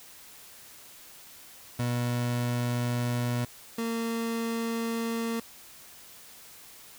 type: tone pair in turn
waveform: 30% pulse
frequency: 121.4 / 229.2 Hz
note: B2 / A#3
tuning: -29 / -29 cents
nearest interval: major seventh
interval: 1100 cents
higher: second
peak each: -24 / -26 dBFS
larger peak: first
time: 1.79-3.45 / 3.78-5.4 s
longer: first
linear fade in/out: 5 ms
effects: white hiss -50 dBFS RMS until 6.98 s